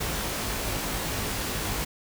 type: noise with comb filter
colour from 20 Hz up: pink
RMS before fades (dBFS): -30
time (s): 0-1.85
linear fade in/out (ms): 10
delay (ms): 19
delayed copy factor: +0.65
effects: none